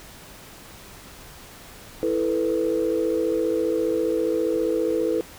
sine chord, E suspended fourth, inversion none, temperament just, 329.6 / 439.5 / 494.4 Hz, E4 / A4 / B4, 0 / -2 / +2 cents, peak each -24 dBFS, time 2.03-5.21 s, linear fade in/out 0 ms, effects tanh soft clip ceiling -12 dBFS + pink hiss -44 dBFS RMS until 5.38 s

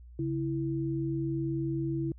sine tone pair together, 138.59 / 329.6 Hz, C#3 / E4, 0 / 0 cents, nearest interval octave + minor third, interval 1500 cents, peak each -32 / -31 dBFS, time 0.19-2.12 s, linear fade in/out 2 ms, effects added 60 Hz sine -47 dBFS peak until 2.18 s

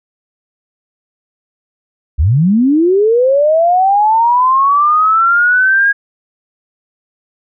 sine linear sweep, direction up, 61.4 to 1645 Hz, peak -7 dBFS, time 2.18-5.93 s, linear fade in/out 20 ms, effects none

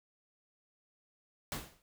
pink noise with exponential decay, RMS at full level -35 dBFS, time 1.52-1.82 s, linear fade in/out 1 ms, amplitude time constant 65 ms, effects none

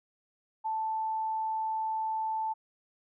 sine tone, 880 Hz, A5, in tune, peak -29 dBFS, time 0.64-2.54 s, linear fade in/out 20 ms, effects none

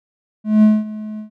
triangle tone with ADSR envelope, 214.2 Hz, A3, 46 cents flat, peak -4 dBFS, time 0.44-1.3 s, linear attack 190 ms, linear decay 210 ms, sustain -19 dB, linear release 110 ms, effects none

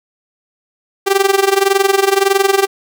sawtooth tone with amplitude modulation, 392 Hz, G4, in tune, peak -3 dBFS, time 1.06-2.67 s, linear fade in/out 20 ms, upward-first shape sine, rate 21.7 Hz, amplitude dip 85%, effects none

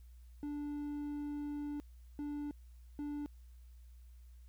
triangle tone bursts at uneven times, 292.1 Hz, D4, 9 cents flat, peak -36 dBFS, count 3, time 0.43-1.8 / 2.19-2.51 / 2.99-3.26 s, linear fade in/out 0 ms, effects added 60 Hz sine -53 dBFS peak until 4.48 s + white hiss -75 dBFS RMS until 4.48 s

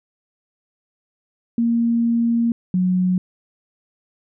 sine tone pair in turn, 233.1 / 182.98 Hz, A#3 / F#3, 0 / -19 cents, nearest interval major third, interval 419 cents, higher first, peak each -15 dBFS, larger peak neither, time 1.58-2.52 / 2.74-3.18 s, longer first, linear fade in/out 2 ms, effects none

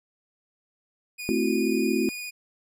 sawtooth tone with vibrato, 2458 Hz, D#7, 22 cents flat, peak -30 dBFS, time 1.18-2.31 s, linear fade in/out 20 ms, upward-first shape triangle, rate 16 Hz, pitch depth 14 cents each way
sine chord, F# half-diminished seventh, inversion first, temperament equal with one note detuned, 220 / 261.6 / 333.1 / 370 Hz, A3 / C4 / E4 / F#4, 0 / 0 / +18 / 0 cents, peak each -27 dBFS, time 1.29-2.09 s, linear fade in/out 0 ms
effects none

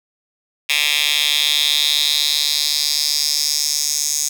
10% pulse tone with high-pass filter sweep, 147.8 Hz, D3, 11 cents sharp, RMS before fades -18 dBFS, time 0.69-4.29 s, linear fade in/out 10 ms, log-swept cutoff 2800 to 6400 Hz, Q 3.9, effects none

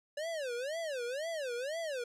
square tone with vibrato, 564 Hz, C#5, 30 cents sharp, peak -36 dBFS, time 0.17-2.04 s, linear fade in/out 5 ms, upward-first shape sine, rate 2 Hz, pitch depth 300 cents each way, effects low-pass 9000 Hz 12 dB/octave

